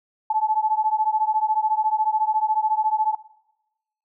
sine beating tone pair, 860 / 874 Hz, A5 / A5, -40 / -12 cents, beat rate 14 Hz, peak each -22 dBFS, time 0.3-3.15 s, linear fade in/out 5 ms, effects noise-tail reverb RT60 1.0 s tail -20 dB re dry

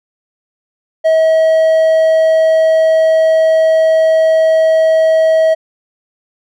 triangle tone, 641 Hz, E5, 49 cents flat, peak -5 dBFS, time 1.04-5.55 s, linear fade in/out 20 ms, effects none

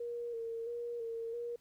sine tone with vibrato, 466.2 Hz, A#4, in tune, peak -37 dBFS, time 0-1.56 s, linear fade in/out 5 ms, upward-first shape square, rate 1.5 Hz, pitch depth 31 cents each way, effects pink hiss -71 dBFS RMS until 1.6 s

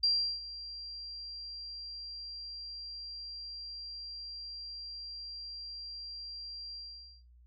sine tone with ADSR envelope, 4744 Hz, D8, 17 cents sharp, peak -24 dBFS, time 0.03-7.23 s, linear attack 8 ms, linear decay 360 ms, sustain -17 dB, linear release 480 ms, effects noise-tail reverb RT60 0.2 s tail -20 dB re dry + added 60 Hz sine -56 dBFS peak until 7.46 s

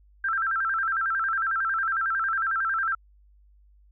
sine tone with vibrato, 1453 Hz, F#6, 32 cents flat, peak -23 dBFS, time 0.24-2.95 s, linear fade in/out 5 ms, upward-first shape square, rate 11 Hz, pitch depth 150 cents each way, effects added 50 Hz sine -54 dBFS peak until 3.91 s

